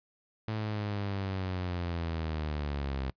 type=linear sweep; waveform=sawtooth; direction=down; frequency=110 to 65.41 Hz; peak=-28 dBFS; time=0.48-3.1 s; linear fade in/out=0 ms; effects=noise-tail reverb RT60 0.1 s tail -23 dB re dry + resampled to 11025 Hz